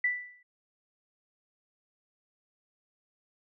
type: tone with exponential decay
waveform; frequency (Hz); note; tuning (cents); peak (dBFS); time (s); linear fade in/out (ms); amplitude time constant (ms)
sine; 1975.5; B6; 0; -22; 0.04-0.43; 5; 84
effects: none